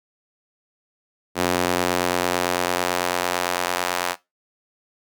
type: tone with high-pass filter sweep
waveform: sawtooth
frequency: 89 Hz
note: F2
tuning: 33 cents sharp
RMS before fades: -23 dBFS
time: 1.35-4.16 s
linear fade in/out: 50 ms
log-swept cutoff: 310 to 790 Hz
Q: 0.81
effects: noise-tail reverb RT60 0.2 s tail -19 dB re dry